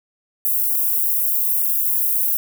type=high-pass noise; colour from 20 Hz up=white; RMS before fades=-19 dBFS; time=0.45-2.37 s; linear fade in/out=0 ms; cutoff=12000 Hz; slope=24 dB/octave; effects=none